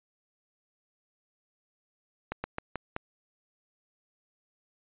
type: slowing click train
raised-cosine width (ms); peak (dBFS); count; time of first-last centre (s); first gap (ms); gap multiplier
0.5; -17; 5; 2.32-2.964; 120; 1.2
effects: resampled to 8000 Hz